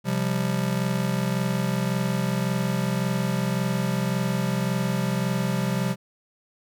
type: chord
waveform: square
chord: C suspended fourth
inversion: none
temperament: just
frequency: 130.81 / 174.42 / 196.22 Hz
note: C3 / F3 / G3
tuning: 0 / -2 / +2 cents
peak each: -28 dBFS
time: 0.04-5.96 s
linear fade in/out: 50 ms
effects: none